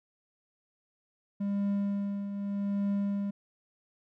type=tone with tremolo; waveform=triangle; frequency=200.7 Hz; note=G3; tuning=41 cents sharp; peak=-24 dBFS; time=1.4-3.31 s; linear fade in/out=10 ms; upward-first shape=triangle; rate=0.83 Hz; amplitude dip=60%; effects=none